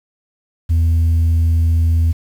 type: tone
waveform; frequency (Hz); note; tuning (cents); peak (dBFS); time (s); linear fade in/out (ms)
sine; 82.4; E2; 0; -8; 0.69-2.13; 20
effects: tanh soft clip ceiling -10 dBFS + 7-bit